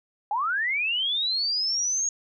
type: linear sweep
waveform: sine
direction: up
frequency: 785 to 6645 Hz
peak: -23 dBFS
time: 0.31-2.09 s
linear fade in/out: 2 ms
effects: none